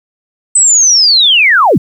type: linear sweep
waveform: sine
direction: down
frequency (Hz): 8180 to 103.83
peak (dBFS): -4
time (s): 0.55-1.78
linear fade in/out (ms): 5
effects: 7-bit